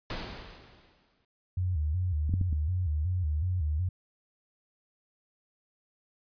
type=noise with exponential decay; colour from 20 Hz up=pink; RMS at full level=-34 dBFS; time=0.1-1.25 s; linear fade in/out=2 ms; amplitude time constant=250 ms
type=tone with vibrato; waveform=sine; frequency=83.1 Hz; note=E2; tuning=15 cents sharp; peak=-26 dBFS; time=1.57-3.89 s; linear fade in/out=5 ms; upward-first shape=square; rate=2.7 Hz; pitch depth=160 cents each way
type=clicks; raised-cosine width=5 ms; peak=-24 / -18 / -20 / -25 dBFS; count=4; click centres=2.294 / 2.339 / 2.413 / 2.528 s
effects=resampled to 11025 Hz